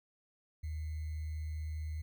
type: tone with sample-and-hold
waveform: sine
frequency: 77.6 Hz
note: D#2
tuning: 4 cents flat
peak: -36 dBFS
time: 0.63-2.02 s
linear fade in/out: 10 ms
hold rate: 2100 Hz
effects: none